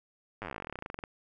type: slowing click train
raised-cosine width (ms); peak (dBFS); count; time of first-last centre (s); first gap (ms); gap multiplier
0.5; -23; 27; 0.42-1.038; 9; 1.07
effects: none